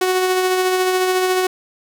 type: tone with tremolo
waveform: sawtooth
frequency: 370 Hz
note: F#4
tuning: in tune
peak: -10 dBFS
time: 0.01-1.47 s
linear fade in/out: 5 ms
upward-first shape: sine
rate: 14 Hz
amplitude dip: 30%
effects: none